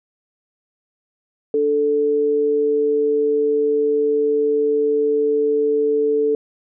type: tone pair together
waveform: sine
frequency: 293.4 / 440 Hz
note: D4 / A4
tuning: -2 / 0 cents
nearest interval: perfect fifth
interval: 702 cents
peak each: -25 / -15 dBFS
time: 1.54-6.35 s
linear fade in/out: 2 ms
effects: none